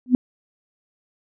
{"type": "tone with exponential growth", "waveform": "sine", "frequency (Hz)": 250, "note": "B3", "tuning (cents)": 21, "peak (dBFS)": -6, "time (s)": [0.06, 0.15], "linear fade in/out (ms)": 1, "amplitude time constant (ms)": 18, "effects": []}